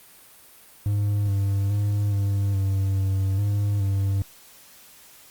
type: tone with pitch steps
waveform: triangle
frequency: 102.6 / 99 / 102.6 / 99.9 / 97.1 / 96.4 / 102 / 98.1 Hz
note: G#2 / G2 / G#2 / G2 / G2 / G2 / G#2 / G2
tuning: -21 / +18 / -21 / +33 / -16 / -28 / -31 / +2 cents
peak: -18 dBFS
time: 0.86-4.22 s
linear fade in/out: 0 ms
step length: 420 ms
effects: white hiss -50 dBFS RMS until 5.3 s + Opus 32 kbps